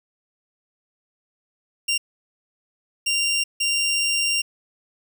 20% pulse tone bursts at uneven times, 2777 Hz, F7, 10 cents flat, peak -15 dBFS, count 3, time 1.88-1.98 / 3.06-3.44 / 3.6-4.42 s, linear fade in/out 10 ms, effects none

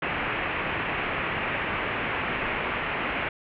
white low-pass noise, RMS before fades -29 dBFS, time 0.02-3.29 s, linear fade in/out 5 ms, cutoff 2700 Hz, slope 48 dB/octave, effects none

